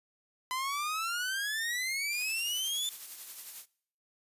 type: exponential sweep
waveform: sawtooth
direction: up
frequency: 1009 to 3553 Hz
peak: -28 dBFS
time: 0.51-2.89 s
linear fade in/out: 0 ms
type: noise with tremolo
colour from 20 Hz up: blue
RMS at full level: -41 dBFS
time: 2.1-3.66 s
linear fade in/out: 50 ms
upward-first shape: triangle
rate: 11 Hz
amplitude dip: 50%
effects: noise-tail reverb RT60 0.6 s tail -23 dB re dry + resampled to 32000 Hz